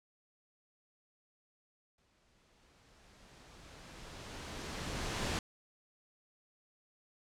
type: noise with exponential growth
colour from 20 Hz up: pink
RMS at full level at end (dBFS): -34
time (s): 1.98-5.39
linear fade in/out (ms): 2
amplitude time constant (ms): 740
effects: low-pass 7000 Hz 12 dB/octave